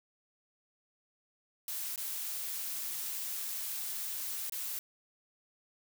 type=noise with dropouts; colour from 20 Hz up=blue; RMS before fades=-38 dBFS; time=1.68-4.79 s; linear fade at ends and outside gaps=1 ms; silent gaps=1.96-1.977 / 4.497-4.522 s; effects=none